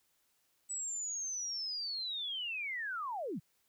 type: linear sweep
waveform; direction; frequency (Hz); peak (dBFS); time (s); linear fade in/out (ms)
sine; down; 7950 to 120.2; -36; 0.69-3.4; 20
effects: white hiss -75 dBFS RMS until 3.68 s